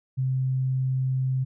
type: tone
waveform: sine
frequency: 130.7 Hz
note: C3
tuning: 1 cent flat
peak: -22 dBFS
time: 0.17-1.45 s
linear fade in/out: 20 ms
effects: none